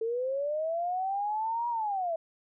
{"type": "linear two-way sweep", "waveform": "sine", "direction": "up then down", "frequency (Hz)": [441.2, 961, 640], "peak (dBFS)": -28, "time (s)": [0.01, 2.16], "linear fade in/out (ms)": 5, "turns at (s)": 1.69, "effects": []}